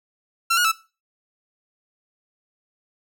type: tone with pitch steps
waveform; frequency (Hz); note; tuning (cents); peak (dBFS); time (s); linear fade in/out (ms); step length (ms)
sawtooth; 1358 / 1442 / 1314; F6 / F#6 / E6; -49 / -45 / -6; -13; 0.5-0.719; 10; 73
effects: noise-tail reverb RT60 0.3 s tail -18 dB re dry